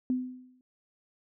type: tone with exponential decay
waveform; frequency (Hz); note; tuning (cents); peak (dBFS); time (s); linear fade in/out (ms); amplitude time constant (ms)
sine; 253.5; B3; +45; -23; 0.1-0.61; 1; 110
effects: none